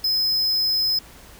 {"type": "tone", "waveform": "square", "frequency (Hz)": 5100, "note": "D#8", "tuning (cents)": 42, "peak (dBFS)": -19, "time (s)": [0.04, 0.99], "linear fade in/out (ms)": 5, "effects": ["added 60 Hz sine -53 dBFS peak until 1.39 s", "pink hiss -46 dBFS RMS until 1.39 s"]}